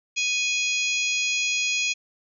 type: harmonic tone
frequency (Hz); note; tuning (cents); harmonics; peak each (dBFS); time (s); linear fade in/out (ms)
830.6; G#5; 0; 3 / 4 / 5 / 6 / 7 / 8; -24 / -30 / -34 / -34 / -37 / -30; 0.16-1.94; 20
effects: none